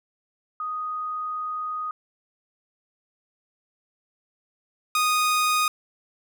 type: tone pair in turn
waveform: sine / sawtooth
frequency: 1244.5 / 1239.5 Hz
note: D#6 / D#6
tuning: 0 / -7 cents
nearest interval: unison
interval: 7 cents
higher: first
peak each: -27 / -16 dBFS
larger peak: second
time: 0.6-1.91 / 4.95-5.68 s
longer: first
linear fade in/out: 2 ms
effects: none